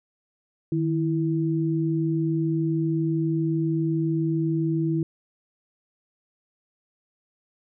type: tone pair together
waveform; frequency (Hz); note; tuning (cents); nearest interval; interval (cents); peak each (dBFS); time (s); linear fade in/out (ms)
sine; 155.4 / 328.1; D#3 / E4; -2 / -8; octave + minor second; 1294; -24; 0.72-5.03; 2
effects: none